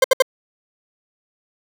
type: tone bursts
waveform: 40% pulse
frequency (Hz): 523.3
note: C5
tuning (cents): 0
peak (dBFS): -8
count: 3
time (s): 0.02-0.223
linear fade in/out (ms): 5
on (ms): 23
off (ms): 67
effects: none